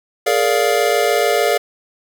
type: chord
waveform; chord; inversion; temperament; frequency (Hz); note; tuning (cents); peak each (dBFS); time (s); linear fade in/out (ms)
square; Bb dominant seventh; third; just; 419.5 / 466.2 / 582.7 / 699.2; Ab4 / Bb4 / D5 / F5; +17 / 0 / -14 / +2; -20; 0.26-1.58; 10
effects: none